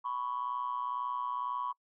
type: ring-modulated tone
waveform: triangle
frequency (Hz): 61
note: B1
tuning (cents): -21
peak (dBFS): -27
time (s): 0.04-1.73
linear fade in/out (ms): 20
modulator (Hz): 1050
effects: noise-tail reverb RT60 0.1 s tail -26 dB re dry + tanh soft clip ceiling -25 dBFS